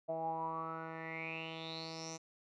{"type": "tone with low-pass filter sweep", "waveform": "10% pulse", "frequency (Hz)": 162.1, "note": "E3", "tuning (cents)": -29, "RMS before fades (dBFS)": -42, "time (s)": [0.08, 2.18], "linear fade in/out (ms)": 20, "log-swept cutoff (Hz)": [660, 6400], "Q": 10, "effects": []}